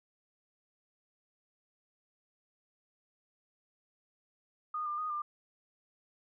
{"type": "tone with pitch steps", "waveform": "sine", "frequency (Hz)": [1230, 1197, 1240, 1196], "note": ["D#6", "D6", "D#6", "D6"], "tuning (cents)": [-20, 33, -6, 31], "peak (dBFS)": -33, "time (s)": [4.74, 5.22], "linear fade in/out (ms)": 5, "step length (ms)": 120, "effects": []}